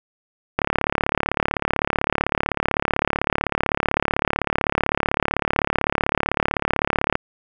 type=click train; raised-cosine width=0.5 ms; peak=-3 dBFS; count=236; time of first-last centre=0.59-7.154 s; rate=35.8 Hz; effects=none